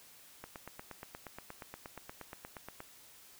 click train, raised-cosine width 0.5 ms, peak -29 dBFS, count 21, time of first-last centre 0.44-2.804 s, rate 8.46 Hz, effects white hiss -58 dBFS RMS until 3.39 s

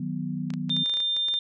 sine chord, B major, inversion first, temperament equal, 155.56 / 185 / 246.9 Hz, D#3 / F#3 / B3, 0 / 0 / 0 cents, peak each -32 dBFS, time 0-0.84 s, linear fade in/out 5 ms
clicks, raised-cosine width 0.2 ms, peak -23 dBFS, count 12, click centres 0.504 / 0.538 / 0.695 / 0.766 / 0.86 / 0.896 / 0.939 / 0.971 / 1.003 / 1.166 / 1.285 / 1.34 s
sine tone, 3600 Hz, A7, 39 cents sharp, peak -23 dBFS, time 0.7-1.39 s, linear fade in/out 2 ms
effects none

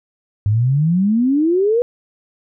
sine exponential sweep, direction up, 99.7 to 493.9 Hz, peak -12 dBFS, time 0.46-1.82 s, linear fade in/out 0 ms, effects none

